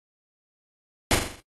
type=noise with echo; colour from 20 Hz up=pink; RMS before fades=-20 dBFS; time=1.11-1.15 s; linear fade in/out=0 ms; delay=42 ms; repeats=6; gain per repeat=-5 dB; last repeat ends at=1.402 s; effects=noise-tail reverb RT60 0.1 s tail -22 dB re dry + AAC 32 kbps